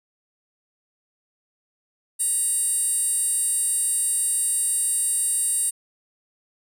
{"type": "tone with high-pass filter", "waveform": "15% pulse", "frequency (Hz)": 946, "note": "A#5", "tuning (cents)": 25, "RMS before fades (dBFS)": -23, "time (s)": [2.19, 5.71], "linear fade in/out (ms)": 20, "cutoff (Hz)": 8900, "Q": 6.4, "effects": []}